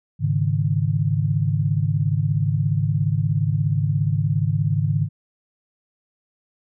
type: chord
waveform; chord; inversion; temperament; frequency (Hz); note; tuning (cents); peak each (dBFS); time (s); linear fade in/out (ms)
sine; Ab suspended fourth; none; equal; 103.83 / 138.59 / 155.56; Ab2 / Db3 / Eb3; 0 / 0 / 0; -22; 0.19-5.09; 50
effects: none